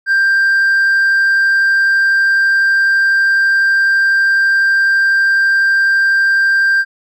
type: tone with hard clipping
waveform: triangle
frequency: 1583 Hz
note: G6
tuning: 17 cents sharp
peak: -8 dBFS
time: 0.06-6.85 s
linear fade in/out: 50 ms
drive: 1 dB
effects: none